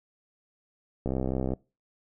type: click train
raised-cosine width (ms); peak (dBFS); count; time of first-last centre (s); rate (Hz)
2; -16; 32; 1.06-1.535; 65.2
effects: noise-tail reverb RT60 0.3 s tail -24 dB re dry